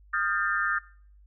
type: tone cluster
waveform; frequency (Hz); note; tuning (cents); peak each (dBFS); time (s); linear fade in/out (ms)
sine; 1236 / 1396 / 1585 / 1795; D#6 / F6 / G6 / A6; -12 / -1 / +19 / +34; -30; 0.13-0.79; 10
effects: noise-tail reverb RT60 0.5 s tail -21 dB re dry + added 50 Hz sine -52 dBFS peak until 1.26 s